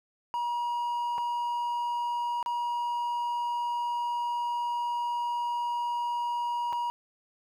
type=tone with dropouts; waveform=triangle; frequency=956 Hz; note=A#5; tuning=43 cents sharp; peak=-26 dBFS; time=0.34-6.9 s; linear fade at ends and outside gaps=0 ms; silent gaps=1.18-1.183 / 2.428-2.461 / 6.726-6.73 s; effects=none